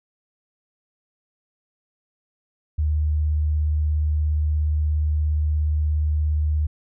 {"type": "tone with vibrato", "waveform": "sine", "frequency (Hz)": 76, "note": "D#2", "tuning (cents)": -40, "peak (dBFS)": -18, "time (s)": [2.78, 6.67], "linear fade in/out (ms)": 10, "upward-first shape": "sine", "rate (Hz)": 17, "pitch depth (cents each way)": 13, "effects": []}